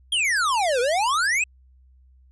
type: exponential two-way sweep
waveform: square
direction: down then up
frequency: 3322 to 467.1 to 2639 Hz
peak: -20 dBFS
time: 0.12-1.44 s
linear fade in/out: 5 ms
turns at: 0.8 s
effects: added 64 Hz sine -51 dBFS peak until 2.31 s + resampled to 24000 Hz